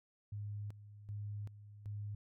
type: tone with tremolo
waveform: sine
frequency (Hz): 103.4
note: G#2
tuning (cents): -7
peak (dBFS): -40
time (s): 0.32-2.15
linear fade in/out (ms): 5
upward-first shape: square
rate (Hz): 1.3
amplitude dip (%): 75
effects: none